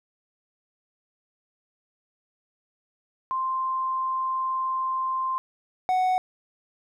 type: tone pair in turn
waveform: sine / triangle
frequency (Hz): 1046.5 / 741.4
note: C6 / F#5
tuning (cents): 0 / +3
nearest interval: tritone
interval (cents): 597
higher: first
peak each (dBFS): -24 / -18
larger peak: second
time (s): 3.31-5.38 / 5.89-6.18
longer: first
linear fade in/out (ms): 0
effects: none